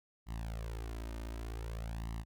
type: tone with flanger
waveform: sawtooth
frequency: 56 Hz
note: A1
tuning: 31 cents sharp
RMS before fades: -41 dBFS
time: 0.26-2.25 s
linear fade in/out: 50 ms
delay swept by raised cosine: 1 to 3.3 ms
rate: 0.54 Hz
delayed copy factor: +0.95
effects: none